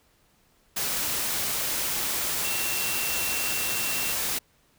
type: tone in noise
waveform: sine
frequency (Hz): 2715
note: F7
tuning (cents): -50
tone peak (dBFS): -33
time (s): 2.44-4.13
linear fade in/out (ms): 10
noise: white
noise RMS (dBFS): -28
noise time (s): 0.76-4.39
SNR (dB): -8
effects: pink hiss -64 dBFS RMS until 4.78 s